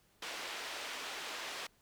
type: band-pass noise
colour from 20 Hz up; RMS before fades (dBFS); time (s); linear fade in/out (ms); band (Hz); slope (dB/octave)
white; -43; 0.22-1.67; 5; 380 to 3700; 12
effects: pink hiss -70 dBFS RMS until 1.81 s